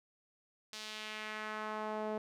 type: tone with band-pass filter sweep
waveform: sawtooth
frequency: 214.9 Hz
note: A3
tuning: 41 cents flat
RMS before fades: -41 dBFS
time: 0.73-2.18 s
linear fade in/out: 2 ms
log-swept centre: 4700 to 560 Hz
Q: 1.4
effects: none